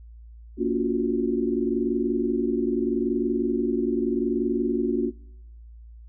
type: chord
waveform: sine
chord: Gb major seventh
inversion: first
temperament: equal with one note detuned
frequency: 233.1 / 284 / 349.2 / 370 Hz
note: Bb3 / Db4 / F4 / Gb4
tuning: 0 / +42 / 0 / 0 cents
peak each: -27 dBFS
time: 0.57-5.12 s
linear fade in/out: 50 ms
effects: noise-tail reverb RT60 0.9 s tail -24 dB re dry + added 57 Hz sine -42 dBFS peak until 6.08 s